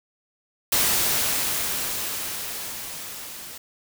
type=noise with level ramp; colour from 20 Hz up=white; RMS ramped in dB=-20 to -39 dBFS; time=0.72-3.58 s; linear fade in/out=5 ms; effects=none